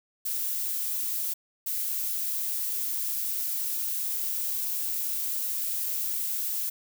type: noise bursts at uneven times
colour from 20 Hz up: violet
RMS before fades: -30 dBFS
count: 2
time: 0.25-1.34 / 1.66-6.7 s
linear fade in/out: 10 ms
effects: none